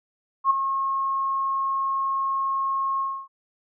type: tone with ADSR envelope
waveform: sine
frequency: 1083 Hz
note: C#6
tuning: 41 cents flat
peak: -13 dBFS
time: 0.44-3.28 s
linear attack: 64 ms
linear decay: 11 ms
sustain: -9 dB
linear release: 280 ms
effects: none